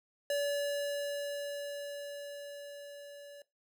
square tone with level ramp, 573 Hz, D5, 43 cents flat, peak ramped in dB -30 to -49 dBFS, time 0.3-3.42 s, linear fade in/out 2 ms, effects noise-tail reverb RT60 0.2 s tail -19 dB re dry

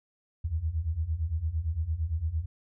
sine beating tone pair, 75.2 / 84 Hz, D2 / E2, +42 / +33 cents, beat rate 8.8 Hz, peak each -32 / -29 dBFS, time 0.44-2.46 s, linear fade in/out 10 ms, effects none

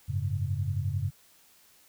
sine chord, F# suspended second, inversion none, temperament equal, 92.5 / 103.83 / 138.59 Hz, F#2 / G#2 / C#3, 0 / 0 / 0 cents, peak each -31 / -31 / -33 dBFS, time 0.08-1.11 s, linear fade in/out 20 ms, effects white hiss -60 dBFS RMS until 1.88 s

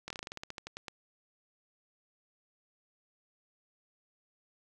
slowing click train, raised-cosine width 0.2 ms, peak -23 dBFS, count 15, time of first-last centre 0.08-0.882 s, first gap 23 ms, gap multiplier 1.13, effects none

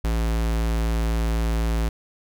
square tone, 56 Hz, A1, 31 cents sharp, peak -21 dBFS, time 0.04-1.89 s, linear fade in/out 5 ms, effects none

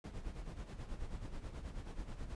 brown noise with tremolo, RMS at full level -42 dBFS, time 0.04-2.35 s, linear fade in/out 2 ms, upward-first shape sine, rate 9.3 Hz, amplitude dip 65%, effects resampled to 22050 Hz

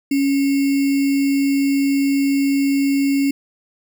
sine tone with sample-and-hold, 277.2 Hz, C#4, in tune, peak -14 dBFS, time 0.11-3.31 s, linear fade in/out 5 ms, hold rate 2450 Hz, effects none

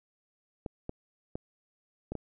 clicks, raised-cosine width 2 ms, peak -22 dBFS, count 5, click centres 0.662 / 0.894 / 1.355 / 2.12 / 2.153 s, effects none

